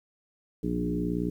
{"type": "harmonic tone with a mistuned harmonic", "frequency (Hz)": 59.4, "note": "A#1", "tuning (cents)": 33, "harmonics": [1, 2, 3, 4, 5, 6, 7], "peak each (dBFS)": [-37, -39, -31, -35, -31, -39, -36], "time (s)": [0.63, 1.3], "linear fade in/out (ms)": 5, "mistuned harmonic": 3, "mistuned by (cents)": -17, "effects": ["10-bit"]}